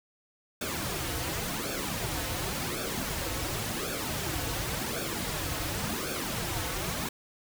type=noise with flanger; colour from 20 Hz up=pink; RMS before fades=-33 dBFS; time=0.61-7.09 s; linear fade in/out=5 ms; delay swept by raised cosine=1 to 5.1 ms; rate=0.91 Hz; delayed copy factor=-0.7; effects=none